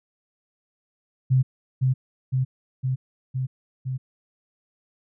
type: tone with echo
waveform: sine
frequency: 130 Hz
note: C3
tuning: 11 cents flat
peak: -15 dBFS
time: 1.3-1.43 s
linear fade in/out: 20 ms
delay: 510 ms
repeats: 5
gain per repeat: -2 dB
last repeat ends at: 3.98 s
effects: none